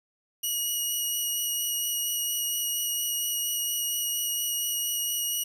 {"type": "tone with vibrato", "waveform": "10% pulse", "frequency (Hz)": 2900, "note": "F#7", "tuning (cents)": -35, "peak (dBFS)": -19, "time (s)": [0.43, 5.44], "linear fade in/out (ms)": 10, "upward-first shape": "sine", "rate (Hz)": 4.3, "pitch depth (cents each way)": 9, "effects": ["9-bit"]}